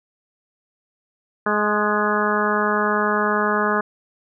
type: harmonic tone with a mistuned harmonic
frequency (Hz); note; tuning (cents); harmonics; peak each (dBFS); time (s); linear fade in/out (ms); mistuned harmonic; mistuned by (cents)
210; G#3; +19; 1 / 2 / 3 / 4 / 5 / 6 / 7 / 8; -25 / -24 / -27 / -28 / -25 / -24 / -26 / -27; 1.46-3.81; 5; 6; -24
effects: none